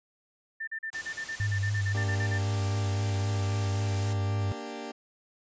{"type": "tone bursts", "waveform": "sine", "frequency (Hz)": 1787, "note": "A6", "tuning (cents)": 26, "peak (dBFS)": -32, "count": 16, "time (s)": [0.6, 2.385], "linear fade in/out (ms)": 10, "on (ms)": 75, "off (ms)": 39}
{"type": "noise", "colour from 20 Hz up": "white", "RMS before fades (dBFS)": -41, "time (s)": [0.93, 4.13], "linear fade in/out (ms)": 0}
{"type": "tone with vibrato", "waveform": "sine", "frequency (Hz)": 101, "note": "G#2", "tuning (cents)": -48, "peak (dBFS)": -26, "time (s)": [1.4, 4.52], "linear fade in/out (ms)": 0, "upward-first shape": "sine", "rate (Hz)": 3.8, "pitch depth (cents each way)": 45}
{"type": "chord", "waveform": "20% pulse", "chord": "G minor", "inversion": "first", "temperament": "equal", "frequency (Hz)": [233.1, 293.7, 392], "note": ["Bb3", "D4", "G4"], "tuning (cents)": [0, 0, 0], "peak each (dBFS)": -36, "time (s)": [1.94, 4.92], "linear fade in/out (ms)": 10}
{"effects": ["resampled to 16000 Hz"]}